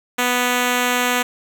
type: tone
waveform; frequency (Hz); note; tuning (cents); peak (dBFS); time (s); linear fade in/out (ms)
5% pulse; 246.9; B3; 0; -5; 0.18-1.23; 10
effects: none